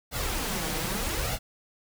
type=noise with flanger; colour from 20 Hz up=pink; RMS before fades=-30 dBFS; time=0.11-1.39 s; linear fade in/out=50 ms; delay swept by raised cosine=1.4 to 6.4 ms; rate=0.81 Hz; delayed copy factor=+0.65; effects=none